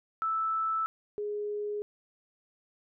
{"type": "tone pair in turn", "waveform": "sine", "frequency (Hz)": [1316, 415.7], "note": ["E6", "G#4"], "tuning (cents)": [-3, 2], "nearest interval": "octave + minor sixth", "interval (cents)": 1995, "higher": "first", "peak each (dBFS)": [-27, -31], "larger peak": "first", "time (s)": [[0.22, 0.86], [1.18, 1.82]], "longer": "neither", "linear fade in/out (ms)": 0, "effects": []}